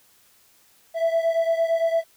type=beating tone pair; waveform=triangle; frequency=659.3 / 668.1 Hz; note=E5 / E5; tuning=0 / +23 cents; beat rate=8.8 Hz; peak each=-18 / -22 dBFS; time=0.94-2.04 s; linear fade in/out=50 ms; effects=tanh soft clip ceiling -12 dBFS + white hiss -58 dBFS RMS until 2.16 s